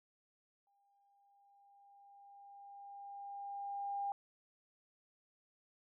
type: tone with exponential growth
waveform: sine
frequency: 802 Hz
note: G5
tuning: 39 cents sharp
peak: -35 dBFS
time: 0.67-4.12 s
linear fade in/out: 1 ms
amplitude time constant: 750 ms
effects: none